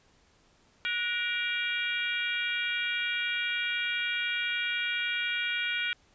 harmonic tone with a mistuned harmonic, 470 Hz, A#4, 14 cents sharp, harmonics 3 / 4 / 5 / 6 / 7 / 8, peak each -33 / -38 / -32 / -38 / -36 / -45 dBFS, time 0.85-5.93 s, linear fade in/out 0 ms, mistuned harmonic 3, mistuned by +65 cents, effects pink hiss -64 dBFS RMS until 6.14 s + resampled to 16000 Hz

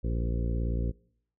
harmonic tone with a mistuned harmonic, 57.9 Hz, A#1, 11 cents flat, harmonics 1 / 2 / 3 / 4 / 5 / 6 / 7 / 8 / 9, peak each -28 / -34 / -38 / -40 / -42 / -44 / -45 / -46 / -47 dBFS, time 0.03-0.92 s, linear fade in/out 20 ms, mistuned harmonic 8, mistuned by +25 cents, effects noise-tail reverb RT60 0.7 s tail -25 dB re dry

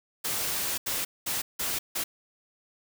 white noise bursts at uneven times, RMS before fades -30 dBFS, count 5, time 0.24-0.78 / 0.86-1.05 / 1.26-1.42 / 1.59-1.79 / 1.95-2.04 s, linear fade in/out 10 ms, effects none

